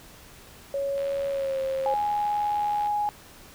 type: tone with pitch glide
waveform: sine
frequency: 556 to 533.7 Hz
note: C#5 to C5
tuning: +5 to +34 cents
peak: -25 dBFS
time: 0.74-1.94 s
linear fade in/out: 2 ms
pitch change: -71 cents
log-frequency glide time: 1.3-1.59 s
type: click train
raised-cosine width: 0.3 ms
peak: -27 dBFS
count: 151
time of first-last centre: 0.98-2.872 s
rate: 79.3 Hz
type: tone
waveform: sine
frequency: 831 Hz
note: G#5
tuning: 1 cent sharp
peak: -23 dBFS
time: 1.86-3.09 s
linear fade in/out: 0 ms
effects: pink hiss -49 dBFS RMS until 3.54 s